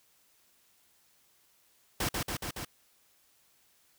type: noise with echo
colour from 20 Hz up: pink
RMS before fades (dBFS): -31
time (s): 2-2.09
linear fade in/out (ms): 5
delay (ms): 140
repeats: 4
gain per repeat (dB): -2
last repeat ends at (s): 2.65
effects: white hiss -67 dBFS RMS until 3.98 s